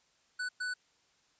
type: tone bursts at uneven times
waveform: square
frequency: 1490 Hz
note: F#6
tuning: 12 cents sharp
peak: -34 dBFS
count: 2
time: 0.39-0.49 / 0.6-0.74 s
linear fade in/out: 10 ms
effects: white hiss -70 dBFS RMS until 1.39 s + resampled to 16000 Hz